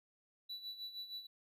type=tone with tremolo; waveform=triangle; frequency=3951 Hz; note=B7; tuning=in tune; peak=-40 dBFS; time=0.49-1.27 s; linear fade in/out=10 ms; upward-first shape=sine; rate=6.4 Hz; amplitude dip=70%; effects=none